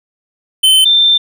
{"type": "tone pair in turn", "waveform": ["square", "sine"], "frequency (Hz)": [3068, 3573], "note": ["G7", "A7"], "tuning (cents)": [-38, 26], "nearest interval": "minor third", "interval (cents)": 264, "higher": "second", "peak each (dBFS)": -6, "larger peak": "neither", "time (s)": [[0.63, 0.85], [0.85, 1.18]], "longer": "second", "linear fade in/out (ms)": 10, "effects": []}